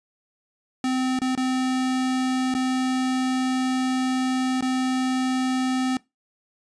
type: tone with dropouts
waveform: square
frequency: 257.9 Hz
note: C4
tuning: 25 cents flat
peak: -22 dBFS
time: 0.84-5.97 s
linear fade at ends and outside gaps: 2 ms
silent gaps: 1.19-1.217 / 1.352-1.375 / 2.541-2.549 / 4.609-4.624 s
effects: noise-tail reverb RT60 0.2 s tail -21 dB re dry + resampled to 22050 Hz